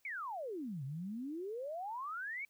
sine exponential two-way sweep, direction down then up, 2316 to 129 to 2316 Hz, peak -39 dBFS, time 0.05-2.45 s, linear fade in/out 2 ms, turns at 0.84 s, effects white hiss -75 dBFS RMS until 2.49 s

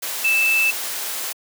sine tone in noise, 2637 Hz, E7, in tune, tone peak -15 dBFS, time 0.24-0.71 s, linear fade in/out 10 ms, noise white, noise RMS -27 dBFS, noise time 0.02-1.33 s, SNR +9 dB, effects high-pass 400 Hz 12 dB/octave

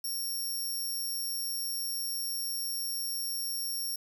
10% pulse tone with amplitude modulation, 5520 Hz, F8, 21 cents flat, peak -25 dBFS, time 0.04-3.96 s, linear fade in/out 5 ms, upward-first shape sine, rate 126 Hz, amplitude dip 30%, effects 9-bit

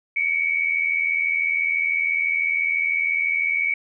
sine tone pair together, 2217 / 2297 Hz, C#7 / D7, 0 / -39 cents, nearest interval minor second, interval 61 cents, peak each -22 dBFS, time 0.16-3.74 s, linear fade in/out 5 ms, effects none

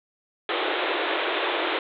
pink band-pass noise, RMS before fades -26 dBFS, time 0.49-1.79 s, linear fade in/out 2 ms, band 310 to 3800 Hz, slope 96 dB/octave, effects none

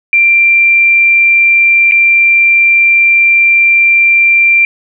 sine tone with dropouts, 2365 Hz, D7, 12 cents sharp, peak -4 dBFS, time 0.13-4.65 s, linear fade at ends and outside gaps 1 ms, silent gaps 1.912-1.92 s, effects none

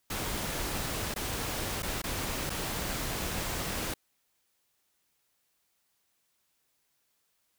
pink noise with dropouts, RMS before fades -34 dBFS, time 0.1-3.94 s, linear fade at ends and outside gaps 5 ms, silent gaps 1.141-1.16 / 1.823-1.829 / 2.019-2.038 / 2.496-2.501 s, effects white hiss -75 dBFS RMS until 7.58 s

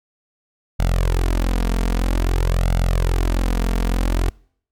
sawtooth tone with flanger, 43.65 Hz, F1, in tune, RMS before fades -18 dBFS, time 0.79-4.3 s, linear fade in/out 10 ms, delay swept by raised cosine 1.4 to 4.4 ms, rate 0.51 Hz, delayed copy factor +0.75, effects noise-tail reverb RT60 0.6 s tail -26 dB re dry + MP3 96 kbps

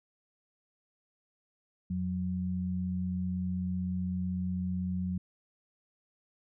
sine tone pair together, 86.97 / 182.9 Hz, F2 / F#3, -7 / -20 cents, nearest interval octave + minor second, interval 1287 cents, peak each -36 / -31 dBFS, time 1.9-5.18 s, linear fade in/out 5 ms, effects none

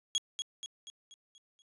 30% pulse tone with echo, 3309 Hz, G#7, 7 cents flat, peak -24 dBFS, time 0.15-0.18 s, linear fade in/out 0 ms, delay 240 ms, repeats 6, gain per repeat -6 dB, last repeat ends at 1.62 s, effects resampled to 24000 Hz

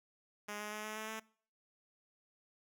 5% pulse tone with pitch steps, 207.7 / 210.1 / 212.6 / 215 / 217.5 / 220.1 Hz, G#3 / G#3 / G#3 / A3 / A3 / A3, 0 / +20 / +41 / -40 / -20 / +1 cents, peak -30 dBFS, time 0.48-1.2 s, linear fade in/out 10 ms, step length 120 ms, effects noise-tail reverb RT60 0.5 s tail -23 dB re dry

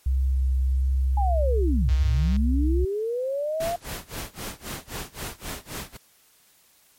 sine tone with vibrato, 65.41 Hz, C2, in tune, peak -19 dBFS, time 0.06-2.85 s, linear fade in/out 5 ms, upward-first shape triangle, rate 1.5 Hz, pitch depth 15 cents each way
sine linear two-way sweep, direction down then up, 841 to 52.3 to 702 Hz, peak -24 dBFS, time 1.17-3.76 s, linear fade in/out 5 ms, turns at 1.94 s
click train, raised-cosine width 0.2 ms, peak -24 dBFS, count 75, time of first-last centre 1.89-2.364 s, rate 156 Hz
pink noise with tremolo, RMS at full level -32 dBFS, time 3.6-5.97 s, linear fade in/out 5 ms, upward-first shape sine, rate 3.8 Hz, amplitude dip 95%
effects white hiss -59 dBFS RMS until 6.98 s + MP3 64 kbps

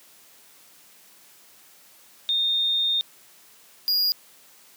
sine / square tone pair in turn, 3660 / 4855 Hz, A#7 / D#8, -32 / -43 cents, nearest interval perfect fourth, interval 489 cents, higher second, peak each -20 / -20 dBFS, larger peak neither, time 2.29-3.01 / 3.88-4.12 s, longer first, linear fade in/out 0 ms, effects white hiss -53 dBFS RMS until 4.76 s + high-pass 150 Hz 12 dB/octave

